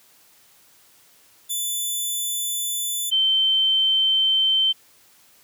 10% pulse / sine tone pair in turn, 3500 / 3100 Hz, A7 / G7, -10 / -20 cents, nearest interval major second, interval 210 cents, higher first, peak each -16 dBFS, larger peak neither, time 1.49-3.11 / 3.11-4.73 s, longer neither, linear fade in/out 20 ms, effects white hiss -55 dBFS RMS until 5.43 s + high-pass 60 Hz 12 dB/octave

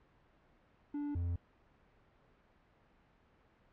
triangle tone pair in turn, 290.8 / 86.46 Hz, D4 / F2, -17 / -17 cents, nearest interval octave + major sixth, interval 2100 cents, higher first, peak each -34 / -31 dBFS, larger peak second, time 0.94-1.15 / 1.15-1.36 s, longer neither, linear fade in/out 5 ms, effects pink hiss -68 dBFS RMS until 3.72 s + low-pass 2000 Hz 12 dB/octave

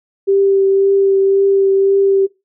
sine tone with vibrato, 391.5 Hz, G4, 2 cents flat, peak -9 dBFS, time 0.27-2.27 s, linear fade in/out 20 ms, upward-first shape triangle, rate 1.9 Hz, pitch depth 15 cents each way, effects noise-tail reverb RT60 0.2 s tail -19 dB re dry

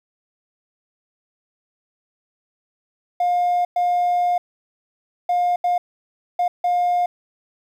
triangle tone bursts at uneven times, 710 Hz, F5, 28 cents sharp, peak -13 dBFS, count 6, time 3.2-3.65 / 3.76-4.38 / 5.29-5.56 / 5.64-5.78 / 6.39-6.48 / 6.64-7.06 s, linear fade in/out 5 ms, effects tanh soft clip ceiling -12 dBFS + 9-bit

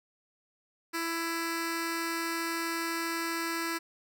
10% pulse tone with notch filter, 332.3 Hz, E4, 14 cents sharp, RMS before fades -33 dBFS, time 0.93-3.79 s, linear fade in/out 20 ms, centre 710 Hz, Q 1.2, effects none

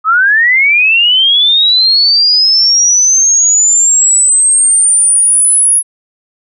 sine linear sweep, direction up, 1244.5 to 10548 Hz, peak -5 dBFS, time 0.04-5.83 s, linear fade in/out 50 ms, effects none

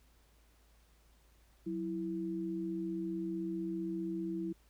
sine tone pair together, 184.98 / 329.6 Hz, F#3 / E4, 0 / 0 cents, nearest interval minor seventh, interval 1000 cents, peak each -40 / -36 dBFS, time 1.66-4.53 s, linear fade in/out 10 ms, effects added 55 Hz sine -64 dBFS peak until 4.69 s + pink hiss -70 dBFS RMS until 4.69 s

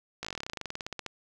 slowing click train, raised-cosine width 0.2 ms, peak -18 dBFS, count 23, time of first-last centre 0.23-1.063 s, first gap 17 ms, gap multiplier 1.07, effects none

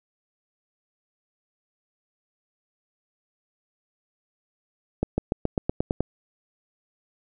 accelerating click train, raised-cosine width 2 ms, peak -9 dBFS, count 9, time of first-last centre 5.03-6.006 s, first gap 150 ms, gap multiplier 0.94, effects none

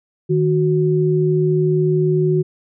sine tone pair together, 155.1 / 368.9 Hz, D#3 / F#4, -5 / -5 cents, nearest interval octave + minor third, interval 1500 cents, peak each -16 dBFS, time 0.29-2.43 s, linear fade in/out 20 ms, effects none

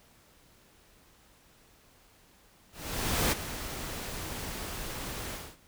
pink noise with ADSR envelope, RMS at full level -26 dBFS, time 2.72-5.57 s, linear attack 600 ms, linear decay 19 ms, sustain -12 dB, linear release 250 ms, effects pink hiss -61 dBFS RMS until 5.67 s

